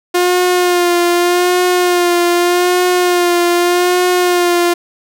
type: tone with vibrato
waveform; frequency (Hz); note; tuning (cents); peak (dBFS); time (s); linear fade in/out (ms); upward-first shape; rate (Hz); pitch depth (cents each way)
sawtooth; 354.4; F4; +25; -6; 0.14-4.74; 10; sine; 0.83; 31
effects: none